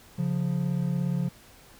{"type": "tone pair together", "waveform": "triangle", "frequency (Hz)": [139.48, 176.6], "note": ["C#3", "F3"], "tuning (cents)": [11, 20], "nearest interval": "major third", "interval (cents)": 409, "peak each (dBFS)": [-26, -25], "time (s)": [0.18, 1.29], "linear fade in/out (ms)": 10, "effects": ["pink hiss -53 dBFS RMS until 1.79 s"]}